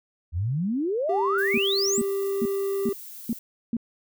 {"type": "exponential sweep", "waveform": "sine", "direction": "up", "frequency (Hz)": [76.7, 8590], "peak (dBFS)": -23, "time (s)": [0.32, 2.02], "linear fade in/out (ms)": 50}
{"type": "tone", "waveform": "triangle", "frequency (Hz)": 393.9, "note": "G4", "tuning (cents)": 8, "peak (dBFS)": -22, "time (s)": [1.09, 2.93], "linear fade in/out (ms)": 5}
{"type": "noise", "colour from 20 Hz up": "violet", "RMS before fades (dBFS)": -41, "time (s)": [1.38, 3.39], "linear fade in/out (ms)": 5}
{"type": "tone bursts", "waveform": "sine", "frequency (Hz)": 231.2, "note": "A#3", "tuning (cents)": -14, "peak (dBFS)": -22, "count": 6, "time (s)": [1.54, 3.768], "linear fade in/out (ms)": 2, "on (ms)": 38, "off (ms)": 400}
{"effects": []}